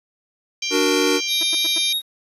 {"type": "harmonic tone", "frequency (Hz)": 790, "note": "G5", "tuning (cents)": 13, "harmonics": [3, 4, 5, 6, 7, 8], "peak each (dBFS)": [-27, -28, -32, -31, -31, -30], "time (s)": [0.62, 1.93], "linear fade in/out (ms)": 5}
{"type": "chord", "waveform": "square", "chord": "D augmented", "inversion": "none", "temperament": "equal", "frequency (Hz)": [293.7, 370, 466.2], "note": ["D4", "F#4", "A#4"], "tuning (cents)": [0, 0, 0], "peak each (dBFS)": -22, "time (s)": [0.7, 1.21], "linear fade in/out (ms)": 50}
{"type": "tone with vibrato", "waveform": "square", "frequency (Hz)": 3734, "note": "A#7", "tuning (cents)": 2, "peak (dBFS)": -20, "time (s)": [1.27, 2.02], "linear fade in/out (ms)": 50, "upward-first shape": "square", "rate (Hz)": 3.2, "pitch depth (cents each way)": 11}
{"type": "tone bursts", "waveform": "sawtooth", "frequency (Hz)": 329.6, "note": "E4", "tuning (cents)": 0, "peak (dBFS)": -26, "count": 4, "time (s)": [1.41, 1.783], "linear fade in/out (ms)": 2, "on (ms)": 22, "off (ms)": 95}
{"effects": ["resampled to 32000 Hz", "8-bit"]}